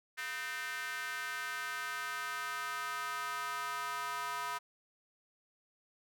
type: tone with high-pass filter sweep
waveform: square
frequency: 140 Hz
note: C#3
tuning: 18 cents sharp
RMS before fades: -39 dBFS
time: 0.17-4.59 s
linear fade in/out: 20 ms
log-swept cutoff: 1700 to 1100 Hz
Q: 3.4
effects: none